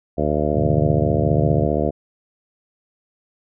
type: harmonic tone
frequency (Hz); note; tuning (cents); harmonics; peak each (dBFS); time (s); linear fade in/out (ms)
75; D2; +37; 1 / 2 / 3 / 4 / 5 / 6 / 7 / 8 / 9; -26 / -26 / -26 / -26 / -26 / -26 / -26 / -26 / -26; 0.17-1.91; 20
type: chord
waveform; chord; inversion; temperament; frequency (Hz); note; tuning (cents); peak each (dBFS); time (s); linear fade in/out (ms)
sine; E minor seventh; first; just; 98.89 / 123.61 / 148.33 / 164.81; G2 / B2 / D3 / E3; +16 / +2 / +18 / 0; -24; 0.54-1.67; 10
effects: none

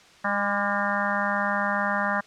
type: harmonic tone with a mistuned harmonic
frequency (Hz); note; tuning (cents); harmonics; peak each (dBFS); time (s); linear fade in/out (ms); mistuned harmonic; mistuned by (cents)
202.6; G#3; -43; 1 / 3 / 4 / 5 / 6 / 7 / 8 / 9; -31 / -31 / -31 / -31 / -31 / -31 / -31 / -31; 0.24-2.21; 10; 6; -40
effects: white hiss -52 dBFS RMS until 2.26 s + low-pass 5000 Hz 12 dB/octave

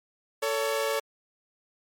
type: tone pair together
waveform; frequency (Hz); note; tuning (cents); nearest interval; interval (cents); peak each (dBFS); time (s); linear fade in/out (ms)
sawtooth; 444.9 / 563; A4 / C#5; +19 / +27; major third; 408; -25 / -24; 0.42-1; 10
effects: MP3 64 kbps

